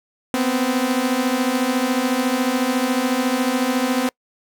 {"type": "beating tone pair", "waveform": "sawtooth", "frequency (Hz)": [245.8, 259.8], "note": ["B3", "C4"], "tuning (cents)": [-8, -12], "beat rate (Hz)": 14, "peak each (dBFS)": [-18, -16], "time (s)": [0.34, 4.09], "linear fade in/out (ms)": 0, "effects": ["noise-tail reverb RT60 0.1 s tail -26 dB re dry"]}